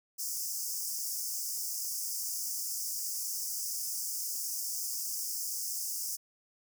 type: high-pass noise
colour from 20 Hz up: pink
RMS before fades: -36 dBFS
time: 0.18-6.17 s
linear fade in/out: 20 ms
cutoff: 5000 Hz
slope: 96 dB/octave
effects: none